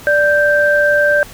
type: tone pair together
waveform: sine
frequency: 587.3 / 1567.9 Hz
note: D5 / G6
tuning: 0 / 0 cents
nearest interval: octave + perfect fourth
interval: 1700 cents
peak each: -12 dBFS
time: 0.07-1.23 s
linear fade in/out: 0 ms
effects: pink hiss -36 dBFS RMS until 1.33 s